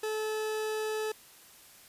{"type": "tone", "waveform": "40% pulse", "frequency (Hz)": 432.5, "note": "A4", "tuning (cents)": -30, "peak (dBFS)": -30, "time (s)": [0.03, 1.12], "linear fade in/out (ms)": 5, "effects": ["white hiss -55 dBFS RMS until 1.88 s", "resampled to 32000 Hz"]}